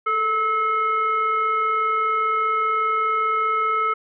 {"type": "tone with frequency modulation", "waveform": "sine", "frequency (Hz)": 1298, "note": "E6", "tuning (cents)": -27, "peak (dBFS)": -18, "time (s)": [0.06, 3.94], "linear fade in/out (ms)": 10, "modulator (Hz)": 857, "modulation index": 0.57, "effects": []}